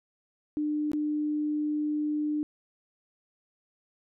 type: tone with dropouts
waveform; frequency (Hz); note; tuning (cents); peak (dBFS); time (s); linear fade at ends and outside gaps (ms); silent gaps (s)
sine; 300; D4; +37; -26; 0.57-2.43; 0; 0.917-0.933
effects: none